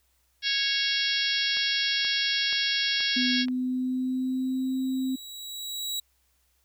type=harmonic tone; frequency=552 Hz; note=C#5; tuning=7 cents flat; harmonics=3 / 4 / 5 / 6 / 7 / 8 / 9 / 10; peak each=-32 / -33 / -34 / -29 / -33 / -32 / -34 / -33 dBFS; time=0.42-3.46 s; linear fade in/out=50 ms
type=click train; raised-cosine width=0.3 ms; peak=-25 dBFS; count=5; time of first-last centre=1.57-3.484 s; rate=2.09 Hz
type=tone with pitch glide; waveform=sine; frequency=252.3 to 261.5 Hz; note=B3 to C4; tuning=+37 to -1 cents; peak=-25 dBFS; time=3.16-5.16 s; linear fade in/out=10 ms; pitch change=+62 cents; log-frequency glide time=3.39-4.79 s
type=tone with exponential growth; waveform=sawtooth; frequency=3885 Hz; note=B7; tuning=29 cents flat; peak=-25 dBFS; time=3.51-6 s; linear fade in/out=5 ms; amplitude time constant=540 ms
effects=added 63 Hz sine -70 dBFS peak until 6.64 s + white hiss -70 dBFS RMS until 6.64 s